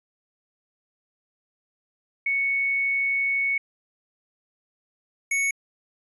sine / square tone pair in turn, 2217 / 2217 Hz, C#7 / C#7, 0 / 0 cents, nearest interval unison, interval 0 cents, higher neither, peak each -21 / -22 dBFS, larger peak first, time 2.26-3.58 / 5.31-5.51 s, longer first, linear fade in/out 5 ms, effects resampled to 32000 Hz

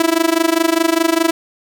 sawtooth tone with amplitude modulation, 329.6 Hz, E4, in tune, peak -5 dBFS, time 0-1.31 s, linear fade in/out 2 ms, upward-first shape sine, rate 24.9 Hz, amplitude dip 90%, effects none

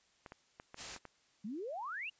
clicks, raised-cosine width 0.5 ms, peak -33 dBFS, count 6, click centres 0.262 / 0.321 / 0.599 / 0.744 / 0.963 / 1.053 s
white noise, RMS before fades -44 dBFS, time 0.76-0.99 s, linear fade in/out 50 ms
sine exponential sweep, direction up, 191.1 to 2929 Hz, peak -39 dBFS, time 1.44-2.1 s, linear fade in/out 10 ms
effects white hiss -71 dBFS RMS until 2.19 s + resampled to 16000 Hz

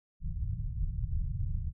pink low-pass noise, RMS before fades -33 dBFS, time 0.2-1.73 s, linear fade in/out 50 ms, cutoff 150 Hz, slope 48 dB/octave, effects none

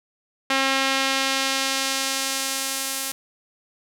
sawtooth tone with band-pass filter sweep, 268.9 Hz, C4, 47 cents sharp, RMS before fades -24 dBFS, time 0.5-3.12 s, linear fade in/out 5 ms, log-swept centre 2500 to 11000 Hz, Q 0.72, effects none

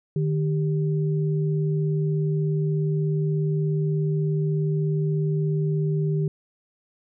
sine tone pair together, 152.78 / 393.3 Hz, D#3 / G4, -31 / +6 cents, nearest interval octave + major third, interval 1637 cents, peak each -21 / -29 dBFS, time 0.16-6.28 s, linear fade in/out 2 ms, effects none

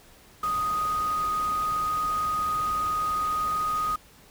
sine tone in noise, 1244.5 Hz, D#6, in tune, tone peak -24 dBFS, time 0.43-3.96 s, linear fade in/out 5 ms, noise pink, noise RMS -40 dBFS, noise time 0.43-3.96 s, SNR +13 dB, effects pink hiss -54 dBFS RMS until 4.3 s

